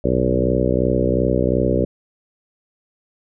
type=harmonic tone with a mistuned harmonic; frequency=62.8 Hz; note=B1; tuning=30 cents sharp; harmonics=1 / 2 / 3 / 4 / 5 / 6 / 7 / 8 / 9; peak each=-24 / -24 / -24 / -24 / -24 / -24 / -24 / -24 / -24 dBFS; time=0.04-1.85 s; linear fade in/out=5 ms; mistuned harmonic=2; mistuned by=-20 cents; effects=none